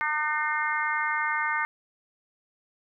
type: harmonic tone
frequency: 303.2 Hz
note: D#4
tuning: 45 cents flat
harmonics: 3 / 4 / 5 / 6 / 7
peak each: -31 / -31 / -31 / -31 / -31 dBFS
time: 0.01-1.65 s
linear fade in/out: 0 ms
effects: none